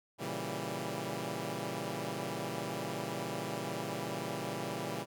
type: chord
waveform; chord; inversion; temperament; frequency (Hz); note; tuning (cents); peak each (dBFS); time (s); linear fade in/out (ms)
10% pulse; A# diminished seventh; none; equal; 116.54 / 138.59 / 164.81 / 196; A#2 / C#3 / E3 / G3; 0 / 0 / 0 / 0; -34 / -34 / -33 / -33; 0.18-5.06; 50
effects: none